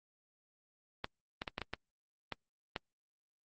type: clicks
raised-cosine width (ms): 0.3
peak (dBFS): -20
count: 8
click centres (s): 1.044 / 1.419 / 1.478 / 1.581 / 1.617 / 1.736 / 2.323 / 2.762
effects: Opus 24 kbps